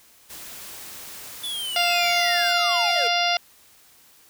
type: noise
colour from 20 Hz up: white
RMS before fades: -39 dBFS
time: 0.29-2.53 s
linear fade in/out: 20 ms
type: linear sweep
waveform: square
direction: down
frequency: 3494 to 430.1 Hz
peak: -28 dBFS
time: 1.43-3.08 s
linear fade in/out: 10 ms
type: harmonic tone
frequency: 698.5 Hz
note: F5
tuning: in tune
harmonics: 1 / 2 / 3 / 4 / 5 / 6 / 7 / 8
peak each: -23 / -29 / -28 / -26 / -28 / -33 / -28 / -33 dBFS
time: 1.76-3.37 s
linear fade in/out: 2 ms
effects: white hiss -54 dBFS RMS until 4.29 s